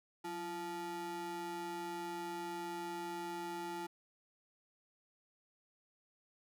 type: ring-modulated tone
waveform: square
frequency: 261.6 Hz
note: C4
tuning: in tune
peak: -38 dBFS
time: 0.24-3.87 s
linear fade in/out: 10 ms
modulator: 604 Hz
effects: none